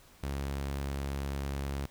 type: tone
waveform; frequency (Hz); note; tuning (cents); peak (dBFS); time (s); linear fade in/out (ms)
sawtooth; 69.3; C#2; 0; -29; 0.23-1.86; 5
effects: pink hiss -59 dBFS RMS until 1.9 s